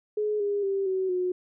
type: tone with pitch steps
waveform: sine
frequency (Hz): 422.3 / 406.7 / 391.8 / 377.3 / 363.4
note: G#4 / G#4 / G4 / F#4 / F#4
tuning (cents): +29 / -36 / -1 / +34 / -31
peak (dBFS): -24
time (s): 0.17-1.32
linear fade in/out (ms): 5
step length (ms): 230
effects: none